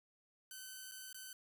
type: tone with dropouts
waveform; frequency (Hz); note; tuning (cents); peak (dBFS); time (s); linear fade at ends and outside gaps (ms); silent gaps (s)
5% pulse; 1524; G6; -49; -37; 0.51-1.33; 2; 0.914-0.918 / 1.129-1.144
effects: 11-bit